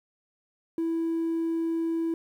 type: tone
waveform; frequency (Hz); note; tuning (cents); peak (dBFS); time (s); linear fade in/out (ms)
triangle; 329.6; E4; 0; -22; 0.78-2.14; 2
effects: tanh soft clip ceiling -21 dBFS + 10-bit